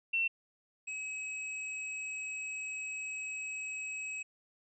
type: tone pair in turn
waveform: sine / square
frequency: 2702 / 2557 Hz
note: E7 / D#7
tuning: +42 / +47 cents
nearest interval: minor second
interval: 95 cents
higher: first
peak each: -28 / -38 dBFS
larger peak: first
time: 0.13-0.28 / 0.87-4.23 s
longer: second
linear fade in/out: 10 ms
effects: resampled to 24000 Hz